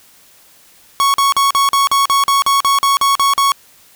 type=tone bursts; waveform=45% pulse; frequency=1108.7 Hz; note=C#6; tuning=in tune; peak=-10 dBFS; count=14; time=1-3.519 s; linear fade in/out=0 ms; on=140 ms; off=43 ms; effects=white hiss -47 dBFS RMS until 3.95 s